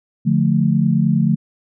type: chord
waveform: sine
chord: D minor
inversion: none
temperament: just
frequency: 146.83 / 176.2 / 220.2 Hz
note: D3 / F3 / A3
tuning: 0 / +16 / +2 cents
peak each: -17 dBFS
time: 0.25-1.36 s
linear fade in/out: 20 ms
effects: none